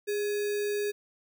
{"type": "tone with sample-and-hold", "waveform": "sine", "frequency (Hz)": 412.2, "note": "G#4", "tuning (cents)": -13, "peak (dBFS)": -27, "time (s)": [0.07, 0.92], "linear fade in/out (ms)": 20, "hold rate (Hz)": 2100, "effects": []}